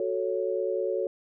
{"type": "chord", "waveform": "sine", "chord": "F# minor", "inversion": "none", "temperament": "equal", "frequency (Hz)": [370, 440, 554.4], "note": ["F#4", "A4", "C#5"], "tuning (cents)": [0, 0, 0], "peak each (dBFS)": -30, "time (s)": [0, 1.07], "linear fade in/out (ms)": 2, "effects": []}